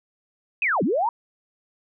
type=linear two-way sweep; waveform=sine; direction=down then up; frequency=2637 to 157.1 to 976 Hz; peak=-19 dBFS; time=0.62-1.09 s; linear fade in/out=2 ms; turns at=0.83 s; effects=none